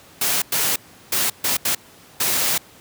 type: noise bursts at uneven times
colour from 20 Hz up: white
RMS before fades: -20 dBFS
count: 6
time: 0.21-0.42 / 0.52-0.76 / 1.12-1.3 / 1.44-1.57 / 1.65-1.75 / 2.2-2.58 s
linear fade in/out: 5 ms
effects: pink hiss -47 dBFS RMS until 2.8 s + high-pass 100 Hz 12 dB/octave